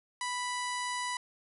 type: harmonic tone with a mistuned harmonic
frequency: 987.8 Hz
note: B5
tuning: in tune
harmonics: 1 / 2 / 3 / 4 / 5 / 6 / 7 / 8 / 9 / 10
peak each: -35 / -38 / -45 / -44 / -46 / -48 / -48 / -50 / -49 / -46 dBFS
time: 0.21-1.17 s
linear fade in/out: 2 ms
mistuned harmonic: 5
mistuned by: -17 cents
effects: none